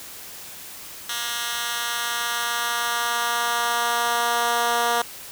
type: tone with high-pass filter sweep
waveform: 10% pulse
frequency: 236.6 Hz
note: A#3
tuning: 26 cents sharp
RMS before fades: -24 dBFS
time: 1.09-5.02 s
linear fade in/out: 5 ms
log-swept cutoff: 2300 to 600 Hz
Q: 0.92
effects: white hiss -39 dBFS RMS until 5.31 s